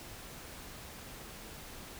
silence, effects pink hiss -48 dBFS RMS until 1.99 s

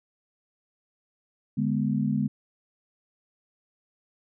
sine chord, G# diminished, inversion second, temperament equal, 146.83 / 207.7 / 246.9 Hz, D3 / G#3 / B3, 0 / 0 / 0 cents, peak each -28 / -26 / -28 dBFS, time 1.57-2.28 s, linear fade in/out 10 ms, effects none

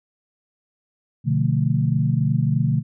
sine chord, B half-diminished seventh, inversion none, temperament equal, 123.47 / 146.83 / 174.61 / 220 Hz, B2 / D3 / F3 / A3, 0 / 0 / 0 / 0 cents, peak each -21 / -20 / -26 / -26 dBFS, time 1.24-2.83 s, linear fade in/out 50 ms, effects none

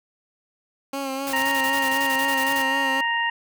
15% pulse tone with vibrato, 271.3 Hz, C#4, 37 cents flat, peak -20 dBFS, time 0.93-3.01 s, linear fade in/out 5 ms, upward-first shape sine, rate 3.9 Hz, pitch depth 35 cents each way
white noise bursts, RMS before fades -32 dBFS, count 15, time 1.27-2.619 s, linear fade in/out 0 ms, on 61 ms, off 31 ms
harmonic tone, 932.3 Hz, A#5, in tune, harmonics 1 / 2 / 3, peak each -25 / -23 / -29 dBFS, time 1.33-3.3 s, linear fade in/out 5 ms
effects none

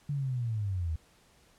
sine linear sweep, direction down, 146.83 to 76.4 Hz, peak -29 dBFS, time 0.09-0.96 s, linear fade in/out 5 ms, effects pink hiss -63 dBFS RMS until 1.58 s + low-pass 11000 Hz 12 dB/octave

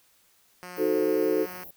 5% pulse tone with pitch glide, 179.9 to 181.15 Hz, F#3 to F#3, -48 to -36 cents, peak -28 dBFS, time 0.63-1.64 s, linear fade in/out 0 ms, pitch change +12 cents, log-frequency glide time 1.32-1.47 s
white band-stop noise, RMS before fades -44 dBFS, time 0.76-1.71 s, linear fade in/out 5 ms, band 790 to 12000 Hz, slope 48 dB/octave
sine chord, D# diminished seventh, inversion none, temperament equal, 311.1 / 370 / 440 / 523.3 Hz, D#4 / F#4 / A4 / C5, 0 / 0 / 0 / 0 cents, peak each -28 / -27 / -25 / -30 dBFS, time 0.77-1.47 s, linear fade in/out 50 ms
effects white hiss -63 dBFS RMS until 1.76 s

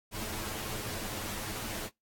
pink noise with comb filter, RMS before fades -38 dBFS, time 0.11-1.9 s, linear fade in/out 50 ms, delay 9.3 ms, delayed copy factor +0.6, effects noise-tail reverb RT60 0.2 s tail -26 dB re dry + AAC 64 kbps

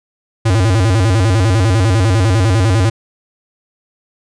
square tone with vibrato, 101.8 Hz, G#2, 34 cents flat, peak -10 dBFS, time 0.45-2.9 s, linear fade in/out 10 ms, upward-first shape square, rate 10 Hz, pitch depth 180 cents each way, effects resampled to 22050 Hz

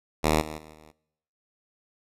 5% pulse tone with level steps, 77.5 Hz, D#2, 6 cents flat, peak -9 / -24 / -35 / -39 dBFS, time 0.23-0.92 s, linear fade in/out 20 ms, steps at 0.4 / 0.57 / 0.72 s, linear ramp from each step 20 ms, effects noise-tail reverb RT60 0.9 s tail -23 dB re dry + resampled to 32000 Hz

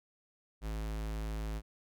square tone, 53.7 Hz, A1, 41 cents flat, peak -36 dBFS, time 0.61-1.62 s, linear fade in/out 50 ms, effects none

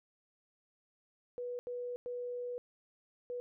sine tone bursts at uneven times, 489.4 Hz, B4, 16 cents flat, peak -37 dBFS, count 4, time 1.38-1.59 / 1.67-1.96 / 2.06-2.58 / 3.3-3.4 s, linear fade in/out 0 ms, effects none

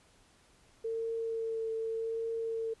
sine tone with vibrato, 451.3 Hz, A4, 44 cents sharp, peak -32 dBFS, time 0.84-2.74 s, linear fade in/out 10 ms, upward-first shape triangle, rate 0.85 Hz, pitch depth 17 cents each way, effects pink hiss -64 dBFS RMS until 2.8 s + resampled to 24000 Hz

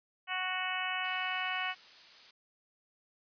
harmonic tone, 370 Hz, F#4, in tune, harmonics 2 / 3 / 4 / 5 / 6 / 7 / 8, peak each -40 / -40 / -40 / -40 / -40 / -40 / -40 dBFS, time 0.27-1.75 s, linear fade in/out 50 ms
blue noise, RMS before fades -48 dBFS, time 1.04-2.31 s, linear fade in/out 5 ms
effects resampled to 11025 Hz

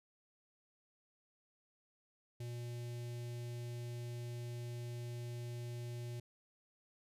square tone with notch filter, 120 Hz, B2, 49 cents flat, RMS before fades -44 dBFS, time 2.4-6.2 s, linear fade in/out 5 ms, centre 1200 Hz, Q 0.68, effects resampled to 32000 Hz

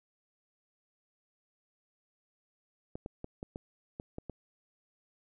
clicks, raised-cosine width 2 ms, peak -26 dBFS, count 8, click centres 2.955 / 3.061 / 3.244 / 3.429 / 3.559 / 3.999 / 4.184 / 4.297 s, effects none

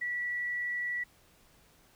sine tone, 1948 Hz, B6, 24 cents flat, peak -31 dBFS, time 0.01-1.04 s, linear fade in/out 10 ms, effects pink hiss -63 dBFS RMS until 1.95 s

